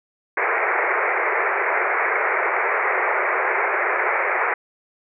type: band-pass noise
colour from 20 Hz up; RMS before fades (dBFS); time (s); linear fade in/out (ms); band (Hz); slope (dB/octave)
white; -21; 0.37-4.54; 5; 360 to 2300; 96
effects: none